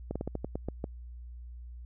slowing click train, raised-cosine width 2 ms, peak -20 dBFS, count 9, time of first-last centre 0.11-0.841 s, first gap 46 ms, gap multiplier 1.19, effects added 60 Hz sine -42 dBFS peak until 1.85 s

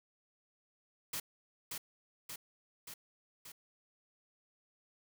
white noise with echo, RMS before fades -39 dBFS, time 1.13-1.2 s, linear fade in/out 5 ms, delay 580 ms, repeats 4, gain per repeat -3 dB, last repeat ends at 3.52 s, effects none

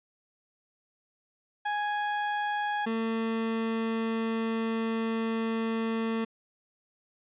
30% pulse tone pair in turn, 830.6 / 225 Hz, G#5 / A3, 0 / +39 cents, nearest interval octave + major seventh, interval 2261 cents, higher first, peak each -25 dBFS, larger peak neither, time 1.65-2.86 / 2.86-6.25 s, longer second, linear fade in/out 10 ms, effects resampled to 8000 Hz

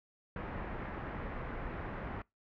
pink low-pass noise, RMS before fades -41 dBFS, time 0.36-2.22 s, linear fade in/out 2 ms, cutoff 2000 Hz, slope 24 dB/octave, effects noise-tail reverb RT60 0.2 s tail -24 dB re dry

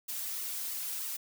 blue noise with flanger, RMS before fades -37 dBFS, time 0.08-1.17 s, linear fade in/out 10 ms, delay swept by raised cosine 1.2 to 3.8 ms, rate 3.1 Hz, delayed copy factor -0.65, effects none

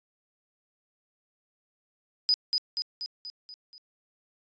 sine tone with echo, 4978 Hz, D#8, in tune, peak -17 dBFS, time 2.29-2.34 s, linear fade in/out 0 ms, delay 240 ms, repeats 6, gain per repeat -5 dB, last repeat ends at 3.78 s, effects tanh soft clip ceiling -19 dBFS + resampled to 16000 Hz

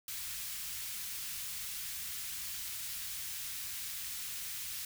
white band-stop noise, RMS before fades -41 dBFS, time 0.08-4.85 s, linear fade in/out 2 ms, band 120 to 1800 Hz, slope 12 dB/octave, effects none

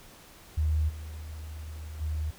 sine tone with level steps, 77.2 Hz, D#2, 13 cents flat, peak -23 / -37 / -28 dBFS, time 0.57-2.31 s, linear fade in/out 10 ms, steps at 0.88 / 2 s, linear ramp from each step 20 ms, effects pink hiss -52 dBFS RMS until 2.38 s

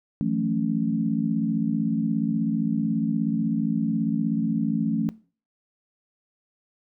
sine chord, F# minor seventh, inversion third, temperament equal with one note detuned, 164.81 / 181.09 / 220 / 277.2 Hz, E3 / F#3 / A3 / C#4, 0 / -37 / 0 / 0 cents, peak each -29 / -29 / -25 / -28 dBFS, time 0.21-5.09 s, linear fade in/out 0 ms, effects noise-tail reverb RT60 0.4 s tail -20 dB re dry

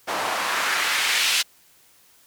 white noise with band-pass filter sweep, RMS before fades -23 dBFS, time 0.07-1.43 s, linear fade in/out 20 ms, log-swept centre 710 to 3300 Hz, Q 1.2, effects white hiss -56 dBFS RMS until 2.26 s

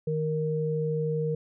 sine tone pair together, 155.58 / 466.2 Hz, D#3 / A#4, 0 / 0 cents, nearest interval octave + perfect fifth, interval 1900 cents, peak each -28 dBFS, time 0.07-1.35 s, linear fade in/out 5 ms, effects none

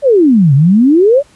sine exponential two-way sweep, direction down then up, 599 to 131 to 599 Hz, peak -4 dBFS, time 0.02-1.23 s, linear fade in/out 50 ms, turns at 0.54 s, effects pink hiss -47 dBFS RMS until 1.35 s + resampled to 24000 Hz

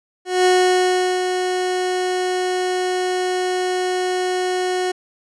30% pulse tone with ADSR envelope, 366 Hz, F#4, 19 cents flat, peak -9 dBFS, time 0.25-4.92 s, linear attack 200 ms, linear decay 760 ms, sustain -7 dB, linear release 10 ms, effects resampled to 22050 Hz

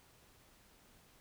silence, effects pink hiss -65 dBFS RMS until 1.2 s

